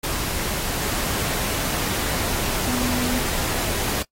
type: tone in noise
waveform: sine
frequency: 246.9 Hz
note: B3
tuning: in tune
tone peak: -24 dBFS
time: 2.67-3.2 s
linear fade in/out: 10 ms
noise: pink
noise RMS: -25 dBFS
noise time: 0.03-4.03 s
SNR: -2 dB
effects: noise-tail reverb RT60 0.1 s tail -22 dB re dry + AAC 48 kbps